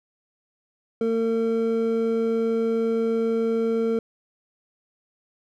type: tone pair together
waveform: triangle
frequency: 226.9 / 454.4 Hz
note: A#3 / A#4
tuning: -47 / -44 cents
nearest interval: octave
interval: 1203 cents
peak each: -23 / -20 dBFS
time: 1.01-3.99 s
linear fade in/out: 2 ms
effects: none